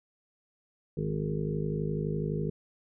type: harmonic tone with a mistuned harmonic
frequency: 51.9 Hz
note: G#1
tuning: in tune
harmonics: 1 / 2 / 3 / 4 / 5 / 7 / 8 / 9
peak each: -42 / -43 / -31 / -38 / -42 / -39 / -37 / -40 dBFS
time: 0.97-2.5 s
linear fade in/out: 5 ms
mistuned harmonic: 9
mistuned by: -17 cents
effects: none